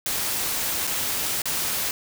white noise with dropouts, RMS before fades -26 dBFS, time 0.06-1.91 s, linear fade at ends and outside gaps 1 ms, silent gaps 0.87-0.874 / 1.419-1.456 s, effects none

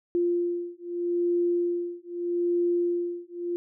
sine beating tone pair, 347.9 / 348.7 Hz, F4 / F4, -7 / -3 cents, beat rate 0.8 Hz, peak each -27 dBFS, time 0.15-3.56 s, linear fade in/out 0 ms, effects none

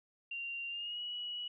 sine tone with pitch glide, 2770 to 2926 Hz, F7 to F#7, -15 to -20 cents, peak -38 dBFS, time 0.31-1.48 s, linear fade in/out 5 ms, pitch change +95 cents, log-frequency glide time 0.68-1.02 s, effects none

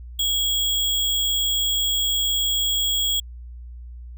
sine tone with sample-and-hold, 3322 Hz, G#7, in tune, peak -19 dBFS, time 0.19-3.2 s, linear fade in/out 5 ms, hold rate 11025 Hz, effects added 60 Hz sine -35 dBFS peak until 4.17 s

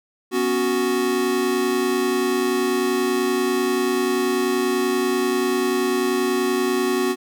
square chord, B suspended second, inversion none, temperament equal, 246.9 / 277.2 / 370 Hz, B3 / C#4 / F#4, 0 / 0 / 0 cents, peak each -26 / -27 / -21 dBFS, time 0.31-7.16 s, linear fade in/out 50 ms, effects none

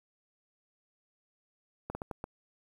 slowing click train, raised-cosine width 1 ms, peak -23 dBFS, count 5, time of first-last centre 1.9-2.241 s, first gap 50 ms, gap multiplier 1.37, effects 9-bit

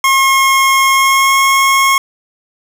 25% pulse tone with pitch glide, 1078 to 1086.8 Hz, C#6 to C#6, -49 to -35 cents, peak -4 dBFS, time 0.04-1.98 s, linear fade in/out 2 ms, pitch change +14 cents, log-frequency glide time 0.9-1.37 s, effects none

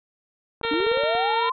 clicks, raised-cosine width 1 ms, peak -22 dBFS, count 9, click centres 0.613 / 0.65 / 0.736 / 0.804 / 0.867 / 0.916 / 0.973 / 1.036 / 1.151 s
harmonic tone, 459.1 Hz, A#4, 26 cents flat, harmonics 1 / 2 / 3 / 4 / 5 / 6 / 7 / 8 / 9, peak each -27 / -32 / -30 / -34 / -33 / -37 / -35 / -34 / -40 dBFS, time 0.63-1.5 s, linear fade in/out 10 ms
sine linear sweep, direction up, 282.7 to 1049 Hz, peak -22 dBFS, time 0.71-1.52 s, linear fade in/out 5 ms
effects none

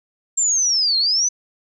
sine linear two-way sweep, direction down then up, 7459 to 4143 to 6130 Hz, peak -15 dBFS, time 0.37-1.29 s, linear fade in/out 10 ms, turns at 0.98 s, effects none

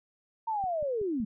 sine linear sweep, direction down, 921 to 196.5 Hz, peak -28 dBFS, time 0.47-1.25 s, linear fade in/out 10 ms
click train, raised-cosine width 5 ms, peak -34 dBFS, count 4, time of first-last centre 0.64-1.202 s, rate 5.34 Hz
effects none

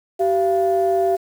sine tone pair together, 384.8 / 685.6 Hz, G4 / F5, -32 / -32 cents, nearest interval minor seventh, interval 1000 cents, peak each -17 dBFS, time 0.19-1.17 s, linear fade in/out 20 ms, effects tanh soft clip ceiling -9 dBFS + 7-bit

